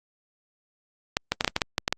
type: clicks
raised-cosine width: 0.2 ms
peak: -5 dBFS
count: 10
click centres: 1.169 / 1.32 / 1.409 / 1.446 / 1.478 / 1.564 / 1.618 / 1.781 / 1.879 / 1.926 s
effects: Opus 48 kbps

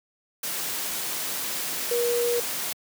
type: tone in noise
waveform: sine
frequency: 477.8 Hz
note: A#4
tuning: 43 cents sharp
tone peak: -22 dBFS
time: 1.91-2.4 s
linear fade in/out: 5 ms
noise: white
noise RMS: -30 dBFS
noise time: 0.43-2.73 s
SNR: +5 dB
effects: high-pass 150 Hz 12 dB/octave

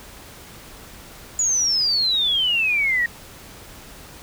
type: exponential sweep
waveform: sine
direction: down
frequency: 6970 to 1864.7 Hz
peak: -17 dBFS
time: 1.39-3.06 s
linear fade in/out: 2 ms
effects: pink hiss -42 dBFS RMS until 4.22 s

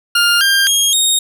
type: tone with pitch steps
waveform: 20% pulse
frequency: 1407 / 1596 / 3261 / 3725 Hz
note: F6 / G6 / G#7 / A#7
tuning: +12 / +31 / -32 / -2 cents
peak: -5 dBFS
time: 0.15-1.19 s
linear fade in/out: 5 ms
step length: 260 ms
effects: none

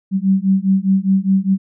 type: beating tone pair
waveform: sine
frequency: 190 / 194.9 Hz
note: F#3 / G3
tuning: +46 / -10 cents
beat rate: 4.9 Hz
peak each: -15 dBFS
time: 0.11-1.58 s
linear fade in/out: 50 ms
effects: none

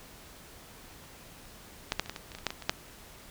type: clicks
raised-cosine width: 0.2 ms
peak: -10 / -9 / -26 / -18 / -21 / -27 / -23 / -28 / -10 / -18 / -24 / -7 dBFS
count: 12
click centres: 1.921 / 1.996 / 2.06 / 2.096 / 2.162 / 2.318 / 2.35 / 2.386 / 2.467 / 2.505 / 2.623 / 2.695 s
effects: pink hiss -51 dBFS RMS until 3.3 s

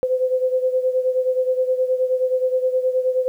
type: beating tone pair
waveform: sine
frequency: 510 / 519.5 Hz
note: C5 / C5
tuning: -44 / -12 cents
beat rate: 9.5 Hz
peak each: -18 / -23 dBFS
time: 0.03-3.28 s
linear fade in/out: 0 ms
effects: 9-bit

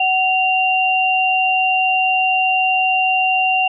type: tone pair together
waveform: sine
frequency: 749.2 / 2772 Hz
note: F#5 / F7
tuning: +21 / -14 cents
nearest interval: octave + major seventh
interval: 2265 cents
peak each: -16 dBFS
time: 0-3.68 s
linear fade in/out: 5 ms
effects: none

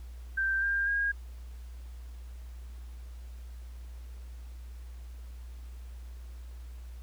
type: tone with pitch steps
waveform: sine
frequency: 1568 / 1598.2 / 1628.9 Hz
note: G6 / G6 / G#6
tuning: 0 / +33 / -34 cents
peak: -26 dBFS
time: 0.37-1.12 s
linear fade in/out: 10 ms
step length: 250 ms
effects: added 60 Hz sine -41 dBFS peak until 7.02 s + pink hiss -61 dBFS RMS until 7.02 s

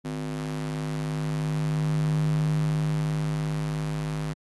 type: tone with high-pass filter sweep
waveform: square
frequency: 51.5 Hz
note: G#1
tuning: 14 cents flat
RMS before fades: -27 dBFS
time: 0.04-4.34 s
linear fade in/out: 20 ms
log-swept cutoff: 200 to 120 Hz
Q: 5.5
effects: AAC 32 kbps

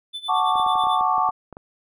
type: tone with tremolo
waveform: triangle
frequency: 3512 Hz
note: A7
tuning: 4 cents flat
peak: -26 dBFS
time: 0.13-1.01 s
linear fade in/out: 20 ms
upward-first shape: sine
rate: 9.1 Hz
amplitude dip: 85%
type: chord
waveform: sine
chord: D major seventh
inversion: first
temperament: equal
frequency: 740 / 880 / 1108.7 / 1174.7 Hz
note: F#5 / A5 / C#6 / D6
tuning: 0 / 0 / 0 / 0 cents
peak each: -23 dBFS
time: 0.28-1.31 s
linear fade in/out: 20 ms
type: clicks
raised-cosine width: 1 ms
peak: -24 dBFS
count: 11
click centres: 0.557 / 0.598 / 0.664 / 0.756 / 0.838 / 0.869 / 1.01 / 1.181 / 1.29 / 1.527 / 1.569 s
effects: none

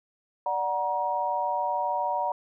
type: chord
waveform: sine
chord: D augmented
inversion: none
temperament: equal with one note detuned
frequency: 587.3 / 740 / 947 Hz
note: D5 / F#5 / A#5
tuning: 0 / 0 / +27 cents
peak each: -32 / -30 / -27 dBFS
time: 0.46-2.32 s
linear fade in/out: 2 ms
effects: none

